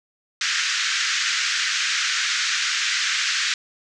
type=band-pass noise; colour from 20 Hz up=pink; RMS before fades=-23 dBFS; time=0.41-3.54 s; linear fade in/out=2 ms; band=1400 to 6900 Hz; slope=48 dB/octave; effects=none